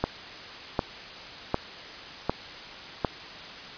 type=click train; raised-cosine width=1 ms; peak=-9 dBFS; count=5; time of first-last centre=0.04-3.048 s; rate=1.33 Hz; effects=white hiss -41 dBFS RMS until 3.77 s + resampled to 11025 Hz